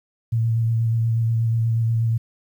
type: tone with vibrato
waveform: sine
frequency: 114.2 Hz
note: A#2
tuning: 35 cents flat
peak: -17 dBFS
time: 0.32-2.18 s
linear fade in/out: 10 ms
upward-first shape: square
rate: 8.3 Hz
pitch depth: 17 cents each way
effects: 9-bit